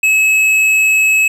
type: tone with tanh clipping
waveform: sine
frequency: 2579 Hz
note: E7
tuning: 39 cents flat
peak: -10 dBFS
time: 0.03-1.28 s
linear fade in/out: 5 ms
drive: 10 dB
effects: none